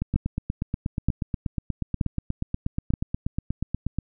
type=two click trains; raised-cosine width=5 ms; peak=-9 / -13 dBFS; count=4 / 34; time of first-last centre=0.16-2.938 / 0.02-3.986 s; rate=1.08 / 8.32 Hz; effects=none